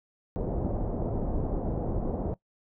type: low-pass noise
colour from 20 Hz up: pink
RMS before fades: -30 dBFS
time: 0.36-2.34 s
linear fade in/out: 0 ms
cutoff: 690 Hz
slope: 24 dB/octave
effects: noise-tail reverb RT60 0.1 s tail -19 dB re dry